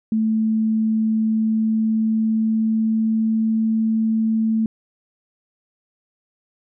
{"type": "tone with pitch glide", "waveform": "sine", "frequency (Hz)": [220, 221.8], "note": ["A3", "A3"], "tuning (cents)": [0, 14], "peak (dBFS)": -16, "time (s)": [0.12, 4.66], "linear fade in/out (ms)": 2, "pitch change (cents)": 14, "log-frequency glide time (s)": [1.27, 3.68], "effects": []}